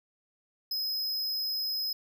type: tone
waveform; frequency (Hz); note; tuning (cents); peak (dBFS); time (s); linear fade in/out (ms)
square; 5090; D#8; +39; -30; 0.71-1.93; 5
effects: none